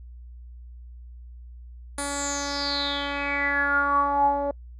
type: tone with low-pass filter sweep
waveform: 10% pulse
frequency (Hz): 283.6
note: C#4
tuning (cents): +40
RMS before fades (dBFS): -25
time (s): 1.98-4.51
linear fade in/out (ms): 2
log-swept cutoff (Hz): 9700 to 640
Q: 9.7
effects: noise-tail reverb RT60 0.1 s tail -26 dB re dry + added 60 Hz sine -40 dBFS peak until 4.79 s